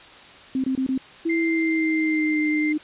sine tone bursts, 262.6 Hz, C4, 6 cents sharp, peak -20 dBFS, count 4, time 0.55-0.978 s, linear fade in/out 2 ms, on 89 ms, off 24 ms
sine tone with pitch glide, 330.1 to 304.5 Hz, E4 to D#4, +2 to -37 cents, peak -20 dBFS, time 1.25-2.78 s, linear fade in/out 10 ms, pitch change -139 cents, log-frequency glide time 1.39-2.43 s
sine tone, 2093 Hz, C7, in tune, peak -25 dBFS, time 1.29-2.73 s, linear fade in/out 10 ms
effects white hiss -45 dBFS RMS until 2.83 s + resampled to 8000 Hz

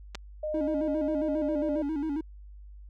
clicks, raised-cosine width 0.2 ms, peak -20 / -19 dBFS, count 2, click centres 0.148 / 0.153 s
sine tone with pitch glide, 612 to 598.7 Hz, D#5 to D5, -29 to +33 cents, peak -29 dBFS, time 0.43-1.82 s, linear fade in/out 5 ms, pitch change -38 cents, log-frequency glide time 1.35-1.54 s
triangle tone with vibrato, 300 Hz, D4, 37 cents sharp, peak -26 dBFS, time 0.54-2.21 s, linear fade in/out 5 ms, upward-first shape square, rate 7.4 Hz, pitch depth 100 cents each way
effects added 50 Hz sine -44 dBFS peak until 2.89 s

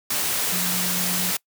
sine tone in noise, 180 Hz, F#3, 47 cents flat, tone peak -29 dBFS, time 0.52-1.31 s, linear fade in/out 5 ms, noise white, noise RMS -24 dBFS, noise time 0.1-1.37 s, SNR -8 dB, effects noise-tail reverb RT60 0.1 s tail -24 dB re dry + high-pass 100 Hz 12 dB/octave

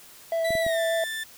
triangle tone with vibrato, 660 Hz, E5, 2 cents sharp, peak -21 dBFS, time 0.32-1.04 s, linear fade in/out 2 ms, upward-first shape square, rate 6.8 Hz, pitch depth 8 cents each way
30% pulse tone with pitch glide, 1975.5 to 1770.2 Hz, B6 to A6, 0 to +10 cents, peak -27 dBFS, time 0.44-1.24 s, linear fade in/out 10 ms, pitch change -190 cents, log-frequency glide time 0.61-0.8 s
clicks, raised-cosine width 3 ms, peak -23 dBFS, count 3, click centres 0.506 / 0.553 / 0.665 s
effects white hiss -49 dBFS RMS until 1.37 s

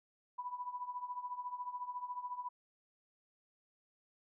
sine tone with tremolo, 987.8 Hz, B5, in tune, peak -36 dBFS, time 0.38-2.49 s, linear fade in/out 10 ms, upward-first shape triangle, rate 14 Hz, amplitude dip 85%, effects none

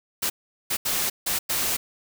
white noise bursts at uneven times, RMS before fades -25 dBFS, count 5, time 0.22-0.3 / 0.7-0.77 / 0.85-1.1 / 1.26-1.39 / 1.49-1.77 s, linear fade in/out 10 ms, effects none

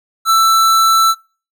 square tone, 1328 Hz, E6, 12 cents sharp, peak -9 dBFS, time 0.25-1.15 s, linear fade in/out 50 ms, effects noise-tail reverb RT60 0.4 s tail -26 dB re dry

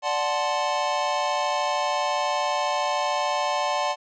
square chord, D dominant seventh, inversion none, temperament equal with one note detuned, 587.3 / 740 / 873.9 / 1046.5 Hz, D5 / F#5 / A5 / C6, 0 / 0 / -12 / 0 cents, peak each -29 dBFS, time 0.02-3.96 s, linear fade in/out 50 ms, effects resampled to 16000 Hz

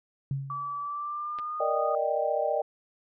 sine tone with exponential decay, 137.2 Hz, C#3, 17 cents flat, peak -25 dBFS, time 0.31-0.87 s, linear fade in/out 2 ms, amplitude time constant 120 ms
sine tone with pitch glide, 1153 to 1235.8 Hz, D6 to D#6, -32 to -12 cents, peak -31 dBFS, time 0.5-1.95 s, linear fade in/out 2 ms, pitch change +120 cents, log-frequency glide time 0.81-1.65 s
clicks, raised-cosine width 0.3 ms, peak -26 / -33 dBFS, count 2, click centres 1.387 / 1.395 s
sine chord, Eb major seventh, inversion second, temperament equal, 466.2 / 587.3 / 622.3 / 784 Hz, Bb4 / D5 / Eb5 / G5, 0 / 0 / 0 / 0 cents, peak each -33 / -29 / -29 / -31 dBFS, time 1.6-2.62 s, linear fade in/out 5 ms
effects none

